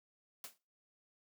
white noise with exponential decay, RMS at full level -43 dBFS, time 0.44-0.58 s, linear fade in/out 2 ms, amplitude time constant 29 ms, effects noise-tail reverb RT60 0.3 s tail -20 dB re dry + high-pass 200 Hz 12 dB/octave

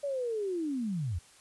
sine linear sweep, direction down, 580 to 74.1 Hz, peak -30 dBFS, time 0.03-1.19 s, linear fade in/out 10 ms, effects white hiss -58 dBFS RMS until 1.4 s + resampled to 24000 Hz

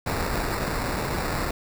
pink noise with sample-and-hold, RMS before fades -27 dBFS, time 0.06-1.51 s, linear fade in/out 5 ms, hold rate 3150 Hz, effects none

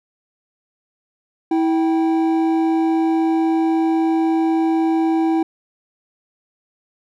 triangle tone pair together, 325.4 / 778 Hz, E4 / G5, -22 / -13 cents, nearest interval octave + minor third, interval 1509 cents, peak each -13 / -22 dBFS, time 1.51-5.43 s, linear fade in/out 5 ms, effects none

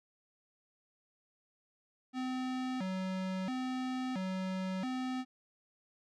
square tone with vibrato, 219.4 Hz, A3, 5 cents flat, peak -35 dBFS, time 2.13-5.25 s, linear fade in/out 50 ms, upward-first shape square, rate 0.74 Hz, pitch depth 270 cents each way, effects low-pass 5000 Hz 12 dB/octave

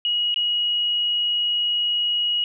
sine tone with dropouts, 2900 Hz, F#7, 35 cents flat, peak -19 dBFS, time 0.05-2.44 s, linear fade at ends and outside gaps 1 ms, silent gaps 0.343-0.36 s, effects none

